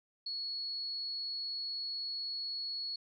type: tone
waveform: sine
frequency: 4364 Hz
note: C#8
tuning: 28 cents flat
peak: -36 dBFS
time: 0.26-2.96 s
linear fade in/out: 5 ms
effects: none